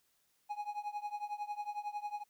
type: tone with tremolo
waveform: triangle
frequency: 830.6 Hz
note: G#5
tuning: in tune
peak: -32 dBFS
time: 0.49-2.24 s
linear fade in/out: 20 ms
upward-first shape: triangle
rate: 11 Hz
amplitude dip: 95%
effects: white hiss -75 dBFS RMS until 2.29 s